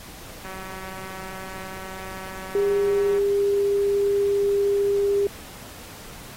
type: click train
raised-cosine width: 0.5 ms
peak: -24 dBFS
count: 518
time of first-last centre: 0.45-3.185 s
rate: 189 Hz
type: tone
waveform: sine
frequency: 401.8 Hz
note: G4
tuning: 43 cents sharp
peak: -18 dBFS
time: 2.55-5.27 s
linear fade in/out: 2 ms
effects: pink hiss -42 dBFS RMS until 6.36 s + AAC 48 kbps